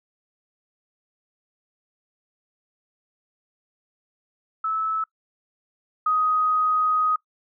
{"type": "tone pair in turn", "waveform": "sine", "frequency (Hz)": [1304, 1252.9], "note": ["E6", "D#6"], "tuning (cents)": [-19, 12], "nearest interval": "minor second", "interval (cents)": 69, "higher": "first", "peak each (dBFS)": [-22, -18], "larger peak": "second", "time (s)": [[4.64, 5.04], [6.06, 7.16]], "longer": "second", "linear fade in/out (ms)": 5, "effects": ["noise-tail reverb RT60 0.1 s tail -23 dB re dry"]}